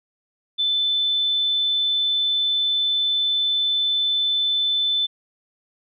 sine tone, 3520 Hz, A7, in tune, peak -18 dBFS, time 0.58-5.07 s, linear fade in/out 20 ms, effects none

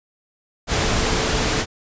sine tone in noise, 440 Hz, A4, in tune, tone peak -30 dBFS, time 0.67-1.66 s, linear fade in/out 50 ms, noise pink, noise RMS -20 dBFS, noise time 0.67-1.66 s, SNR -13 dB, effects resampled to 16000 Hz

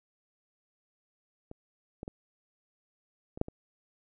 clicks, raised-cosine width 2 ms, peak -30 / -25 / -25 / -28 / -13 / -27 dBFS, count 6, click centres 1.514 / 2.031 / 2.079 / 3.375 / 3.414 / 3.484 s, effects none

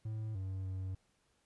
triangle tone with pitch steps, 109.3 / 95.1 / 94.2 Hz, A2 / F#2 / F#2, -11 / +48 / +32 cents, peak -35 dBFS, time 0.05-0.95 s, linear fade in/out 5 ms, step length 300 ms, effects pink hiss -75 dBFS RMS until 1.45 s + resampled to 24000 Hz

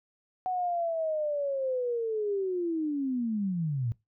sine linear sweep, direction down, 746 to 109.8 Hz, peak -27 dBFS, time 0.46-3.92 s, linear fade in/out 0 ms, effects noise-tail reverb RT60 0.2 s tail -21 dB re dry

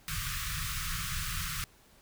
pink band-stop noise, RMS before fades -35 dBFS, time 0.08-1.64 s, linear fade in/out 0 ms, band 170 to 1100 Hz, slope 96 dB/octave, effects pink hiss -61 dBFS RMS until 2.01 s

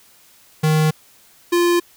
square tone pair in turn, 155.56 / 347.4 Hz, D#3 / F4, 0 / -9 cents, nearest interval octave + major second, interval 1391 cents, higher second, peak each -14 dBFS, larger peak neither, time 0.63-0.91 / 1.52-1.8 s, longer neither, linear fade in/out 10 ms, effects white hiss -51 dBFS RMS until 1.96 s

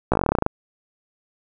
slowing click train, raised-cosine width 1 ms, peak -4 dBFS, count 14, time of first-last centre 0.12-0.464 s, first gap 16 ms, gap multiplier 1.08, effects none

